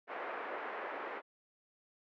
pink band-pass noise, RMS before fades -42 dBFS, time 0.07-1.22 s, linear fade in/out 50 ms, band 400 to 2000 Hz, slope 24 dB/octave, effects none

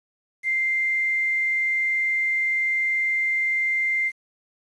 sine tone with quantisation, 2093 Hz, C7, in tune, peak -20 dBFS, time 0.43-4.12 s, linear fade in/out 50 ms, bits 8, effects resampled to 24000 Hz

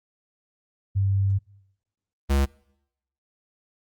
sine / square tone pair in turn, 98 / 69.02 Hz, G2 / C#2, 0 / -7 cents, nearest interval tritone, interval 607 cents, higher first, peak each -19 dBFS, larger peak neither, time 0.95-1.39 / 2.29-2.46 s, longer first, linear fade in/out 20 ms, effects noise-tail reverb RT60 0.8 s tail -25 dB re dry + Opus 48 kbps

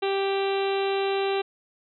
harmonic tone, 392 Hz, G4, in tune, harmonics 1 / 2 / 3 / 4 / 5 / 6 / 7 / 8 / 9 / 10, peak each -24 / -30 / -37 / -40 / -43 / -39 / -37 / -41 / -43 / -39 dBFS, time 0.02-1.42 s, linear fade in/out 10 ms, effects none

